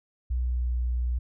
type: tone with pitch glide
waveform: sine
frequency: 61.74 to 60.85 Hz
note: B1 to B1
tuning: 0 to -25 cents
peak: -24 dBFS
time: 0.3-1.19 s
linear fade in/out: 10 ms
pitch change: -25 cents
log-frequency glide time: 0.42-0.73 s
effects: none